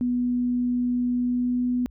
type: tone with pitch glide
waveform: sine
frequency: 245.7 to 247.3 Hz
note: B3 to B3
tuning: -9 to +3 cents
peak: -21 dBFS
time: 0.01-1.86 s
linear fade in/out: 0 ms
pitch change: +12 cents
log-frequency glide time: 1.19-1.65 s
effects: added 60 Hz sine -47 dBFS peak until 1.9 s